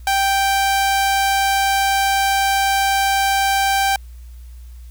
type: tone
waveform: sawtooth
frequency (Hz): 784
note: G5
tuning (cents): 0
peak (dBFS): -11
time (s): 0.07-3.96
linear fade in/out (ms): 2
effects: added 60 Hz sine -34 dBFS peak until 4.9 s + white hiss -55 dBFS RMS until 4.9 s